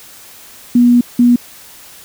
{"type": "tone bursts at uneven times", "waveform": "sine", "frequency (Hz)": 242.1, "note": "B3", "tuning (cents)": -34, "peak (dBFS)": -5, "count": 2, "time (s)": [[0.75, 1.01], [1.19, 1.36]], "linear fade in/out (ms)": 5, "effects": ["white hiss -38 dBFS RMS until 2.04 s"]}